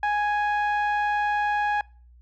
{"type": "tone with low-pass filter", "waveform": "sawtooth", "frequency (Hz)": 830.6, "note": "G#5", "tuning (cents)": 0, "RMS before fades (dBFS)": -24, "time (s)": [0.03, 1.81], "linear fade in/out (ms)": 2, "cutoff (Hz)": 1700, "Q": 1.3, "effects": ["noise-tail reverb RT60 0.4 s tail -25 dB re dry", "added 60 Hz sine -49 dBFS peak until 2.21 s"]}